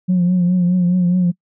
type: tone with vibrato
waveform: sine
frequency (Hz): 179.1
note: F3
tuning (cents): +44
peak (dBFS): -10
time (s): 0.08-1.32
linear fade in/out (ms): 20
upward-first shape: triangle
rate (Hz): 4.8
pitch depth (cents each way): 54
effects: noise-tail reverb RT60 0.1 s tail -25 dB re dry + tanh soft clip ceiling -9 dBFS